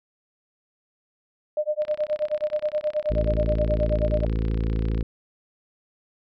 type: tone with tremolo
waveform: sine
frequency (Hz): 605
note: D#5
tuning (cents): -49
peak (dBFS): -19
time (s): 1.57-4.25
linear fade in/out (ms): 2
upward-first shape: sine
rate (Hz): 9.4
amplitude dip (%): 100
type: click train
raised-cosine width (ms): 0.3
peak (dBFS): -25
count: 104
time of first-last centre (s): 1.82-5.009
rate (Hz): 32.3
type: harmonic tone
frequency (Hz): 55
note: A1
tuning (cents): 0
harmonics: 1 / 2 / 3 / 4 / 5 / 6 / 7 / 8 / 9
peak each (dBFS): -23 / -29 / -33 / -35 / -37 / -39 / -40 / -41 / -42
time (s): 3.1-5.03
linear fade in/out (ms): 5
effects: none